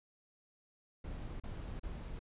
brown noise bursts, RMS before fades -43 dBFS, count 3, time 1.04-2.192 s, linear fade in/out 5 ms, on 360 ms, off 36 ms, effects resampled to 8000 Hz

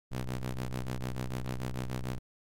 sawtooth ring-modulated tone, 64 Hz, C2, 38 cents flat, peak -26 dBFS, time 0.11-2.19 s, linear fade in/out 10 ms, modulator 60.6 Hz, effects MP3 64 kbps

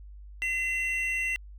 triangle tone pair together, 2039 / 2722 Hz, C7 / F7, -45 / -45 cents, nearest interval perfect fourth, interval 500 cents, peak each -28 dBFS, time 0.42-1.36 s, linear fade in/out 0 ms, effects added 50 Hz sine -43 dBFS peak until 1.58 s

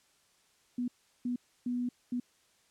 sine tone bursts at uneven times, 245.3 Hz, B3, 12 cents flat, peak -30 dBFS, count 4, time 0.78-0.88 / 1.25-1.36 / 1.66-1.89 / 2.12-2.2 s, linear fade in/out 5 ms, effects white hiss -68 dBFS RMS until 2.7 s + low-pass 9000 Hz 12 dB/octave

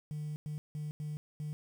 sine tone bursts at uneven times, 150.8 Hz, D3, 46 cents sharp, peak -34 dBFS, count 5, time 0.11-0.36 / 0.46-0.58 / 0.75-0.91 / 1-1.17 / 1.4-1.53 s, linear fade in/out 0 ms, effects tanh soft clip ceiling -34 dBFS + 10-bit

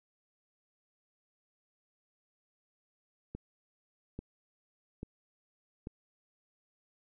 click train, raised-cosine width 3 ms, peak -27 dBFS, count 4, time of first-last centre 3.35-5.871 s, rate 1.19 Hz, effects none

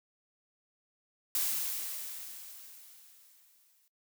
blue noise with exponential decay, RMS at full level -30 dBFS, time 1.35-3.88 s, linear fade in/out 1 ms, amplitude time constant 550 ms, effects noise-tail reverb RT60 0.1 s tail -19 dB re dry

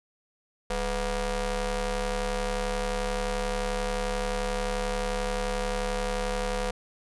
sawtooth ring-modulated tone, 232.3 Hz, A#3, 6 cents flat, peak -20 dBFS, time 0.7-6.71 s, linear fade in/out 5 ms, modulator 268 Hz, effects resampled to 24000 Hz

